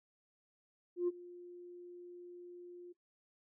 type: tone with ADSR envelope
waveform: sine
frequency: 352.8 Hz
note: F4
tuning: 18 cents sharp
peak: -27 dBFS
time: 0.96-2.93 s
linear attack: 120 ms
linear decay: 28 ms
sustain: -21 dB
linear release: 15 ms
effects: noise-tail reverb RT60 0.1 s tail -17 dB re dry + tanh soft clip ceiling -27 dBFS